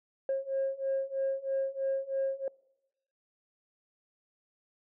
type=beating tone pair; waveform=sine; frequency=538 / 541.1 Hz; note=C5 / C#5; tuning=+48 / -42 cents; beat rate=3.1 Hz; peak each=-32 / -30 dBFS; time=0.29-2.48 s; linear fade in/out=2 ms; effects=noise-tail reverb RT60 0.9 s tail -24 dB re dry + tanh soft clip ceiling -24 dBFS